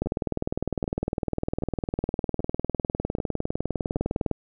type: two click trains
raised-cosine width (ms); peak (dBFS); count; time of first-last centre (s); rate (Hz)
2; -20 / -12; 6 / 86; 0.06-3.966 / 0.02-4.313; 1.28 / 19.8
effects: none